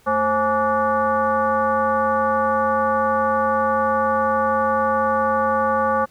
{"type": "tone with frequency modulation", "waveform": "sine", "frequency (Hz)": 844, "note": "G#5", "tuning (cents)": 28, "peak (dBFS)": -16, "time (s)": [0.06, 6.06], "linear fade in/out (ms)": 20, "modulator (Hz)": 311, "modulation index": 1.6, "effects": ["pink hiss -55 dBFS RMS until 6.1 s"]}